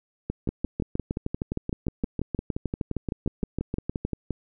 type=two click trains; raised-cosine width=3 ms; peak=-15 / -14 dBFS; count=24 / 24; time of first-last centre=0.3-4.307 / 0.49-4.05 s; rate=5.74 / 6.46 Hz; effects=none